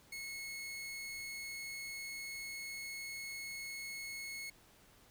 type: tone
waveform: sawtooth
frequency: 2182 Hz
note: C#7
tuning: 28 cents flat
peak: -39 dBFS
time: 0.12-4.5 s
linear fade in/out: 5 ms
effects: pink hiss -64 dBFS RMS until 5.1 s